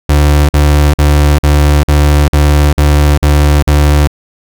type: tone bursts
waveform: 35% pulse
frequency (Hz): 73.4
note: D2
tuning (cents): 0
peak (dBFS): -3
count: 9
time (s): 0.09-4.074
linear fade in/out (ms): 5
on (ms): 400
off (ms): 48
effects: none